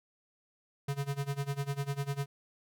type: tone with tremolo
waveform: square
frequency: 140.3 Hz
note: C#3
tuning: 21 cents sharp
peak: -30 dBFS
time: 0.88-2.26 s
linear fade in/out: 5 ms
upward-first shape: sine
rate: 10 Hz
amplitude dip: 90%
effects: none